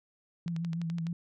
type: tone with vibrato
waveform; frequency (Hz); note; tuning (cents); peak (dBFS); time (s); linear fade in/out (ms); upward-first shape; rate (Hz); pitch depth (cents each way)
sine; 167.4; E3; +27; -31; 0.46-1.13; 2; triangle; 6.6; 52
type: click train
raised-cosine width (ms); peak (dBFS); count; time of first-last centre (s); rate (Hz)
0.2; -28; 8; 0.48-1.068; 11.9
effects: none